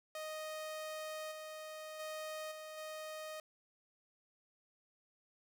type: tone with level steps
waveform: sawtooth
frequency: 622.3 Hz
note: D#5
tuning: in tune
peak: -38 / -42 / -38 / -43 / -40 dBFS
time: 0.15-3.4 s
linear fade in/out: 2 ms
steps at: 1.31 / 1.99 / 2.51 / 2.77 s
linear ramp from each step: 10 ms
effects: none